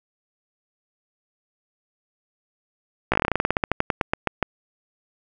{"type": "slowing click train", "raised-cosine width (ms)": 0.5, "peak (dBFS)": -4, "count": 22, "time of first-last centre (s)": [3.12, 4.427], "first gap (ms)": 16, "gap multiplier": 1.12, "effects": []}